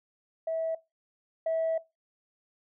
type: tone pair in turn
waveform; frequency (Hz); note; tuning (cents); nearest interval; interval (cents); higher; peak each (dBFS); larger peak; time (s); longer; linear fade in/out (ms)
sine; 650 / 650; E5 / E5; -24 / -24; unison; 0; neither; -27 / -24; second; 0.47-0.75 / 1.46-1.78; second; 5
effects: noise-tail reverb RT60 0.2 s tail -18 dB re dry + tanh soft clip ceiling -23 dBFS